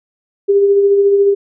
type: tone with tremolo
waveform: sine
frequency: 400 Hz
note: G4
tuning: 35 cents sharp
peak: -6 dBFS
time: 0.48-1.35 s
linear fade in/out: 20 ms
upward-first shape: sine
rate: 14 Hz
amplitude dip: 35%
effects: none